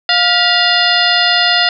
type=harmonic tone with a mistuned harmonic; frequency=705 Hz; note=F5; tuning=16 cents sharp; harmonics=1 / 2 / 3 / 4 / 5 / 6 / 7; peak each=-17 / -17 / -17 / -17 / -17 / -17 / -17 dBFS; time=0.09-1.69 s; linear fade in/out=2 ms; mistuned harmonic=3; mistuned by=-150 cents; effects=none